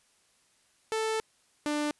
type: tone pair in turn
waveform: sawtooth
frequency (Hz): 440.8 / 296.9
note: A4 / D4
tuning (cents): +3 / +19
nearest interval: perfect fifth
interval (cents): 684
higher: first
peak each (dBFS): -24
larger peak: neither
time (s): 0.92-1.2 / 1.66-1.91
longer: first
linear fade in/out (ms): 0
effects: white hiss -67 dBFS RMS until 1.99 s + resampled to 24000 Hz